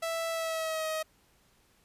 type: tone with pitch glide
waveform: sawtooth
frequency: 659.3 to 631 Hz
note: E5 to D#5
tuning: 0 to +24 cents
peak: -27 dBFS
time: 0.02-1.03 s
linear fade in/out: 10 ms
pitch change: -76 cents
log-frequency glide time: 0.3-0.87 s
effects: pink hiss -66 dBFS RMS until 1.84 s + resampled to 32000 Hz